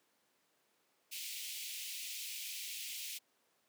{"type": "high-pass noise", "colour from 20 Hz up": "pink", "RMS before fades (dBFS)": -44, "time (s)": [1.11, 3.19], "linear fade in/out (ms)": 20, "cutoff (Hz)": 2300, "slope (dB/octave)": 48, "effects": ["pink hiss -75 dBFS RMS until 3.68 s", "high-pass 300 Hz 12 dB/octave"]}